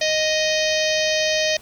harmonic tone, 622.3 Hz, D#5, in tune, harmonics 1 / 3 / 4 / 5 / 6 / 7 / 8 / 9 / 10, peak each -21 / -26 / -27 / -28 / -29 / -29 / -30 / -31 / -31 dBFS, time 0.01-1.57 s, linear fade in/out 5 ms, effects pink hiss -46 dBFS RMS until 1.61 s

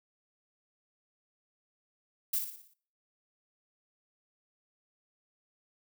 violet noise with echo, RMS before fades -30 dBFS, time 2.33-2.39 s, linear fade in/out 5 ms, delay 58 ms, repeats 6, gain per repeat -6 dB, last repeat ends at 2.738 s, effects noise-tail reverb RT60 0.5 s tail -21 dB re dry

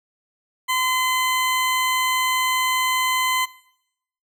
20% pulse tone, 1025 Hz, C6, 36 cents flat, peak -14 dBFS, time 0.68-3.46 s, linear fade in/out 20 ms, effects noise-tail reverb RT60 0.8 s tail -20 dB re dry

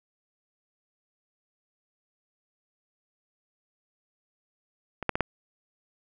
clicks, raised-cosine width 0.5 ms, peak -18 / -8 / -12 / -8 dBFS, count 4, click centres 5.027 / 5.093 / 5.155 / 5.207 s, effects none

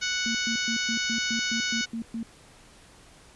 harmonic tone, 740 Hz, F#5, in tune, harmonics 2 / 3 / 4 / 5 / 6 / 7 / 8 / 9, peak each -31 / -33 / -34 / -35 / -36 / -36 / -37 / -38 dBFS, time 0.01-1.86 s, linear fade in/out 20 ms
sine tone bursts, 228.2 Hz, A#3, 37 cents flat, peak -29 dBFS, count 10, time 0.26-2.23 s, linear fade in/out 2 ms, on 89 ms, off 120 ms
effects pink hiss -53 dBFS RMS until 3.35 s + resampled to 24000 Hz

